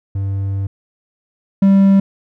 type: tone pair in turn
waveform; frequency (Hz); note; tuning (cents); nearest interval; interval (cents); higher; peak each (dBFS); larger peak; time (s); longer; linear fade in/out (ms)
triangle; 98 / 195.52; G2 / G3; 0 / -4; octave; 1196; second; -15 / -5; second; 0.15-0.67 / 1.62-2; first; 5
effects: none